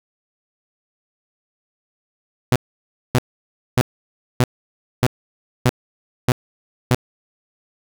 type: tone bursts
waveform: sawtooth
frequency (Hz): 124.9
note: B2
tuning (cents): +20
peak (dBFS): -8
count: 8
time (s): 2.52-6.946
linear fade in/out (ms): 0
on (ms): 37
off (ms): 590
effects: none